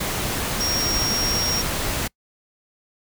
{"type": "tone in noise", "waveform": "sine", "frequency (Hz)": 5588, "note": "F8", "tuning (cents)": 0, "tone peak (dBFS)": -22, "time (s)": [0.6, 1.62], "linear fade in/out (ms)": 10, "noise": "pink", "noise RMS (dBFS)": -25, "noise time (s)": [0, 2.08], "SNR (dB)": 0, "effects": ["noise-tail reverb RT60 0.1 s tail -26 dB re dry"]}